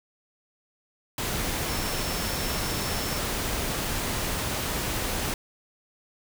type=tone in noise; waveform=sine; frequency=5370 Hz; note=E8; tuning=31 cents sharp; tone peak=-38 dBFS; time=1.69-3.19 s; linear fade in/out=2 ms; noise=pink; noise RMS=-29 dBFS; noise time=1.18-5.34 s; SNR=-12 dB; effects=none